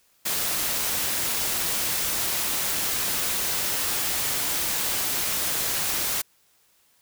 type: noise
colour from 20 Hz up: white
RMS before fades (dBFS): -26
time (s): 0.25-6.22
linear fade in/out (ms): 10
effects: white hiss -63 dBFS RMS until 7.01 s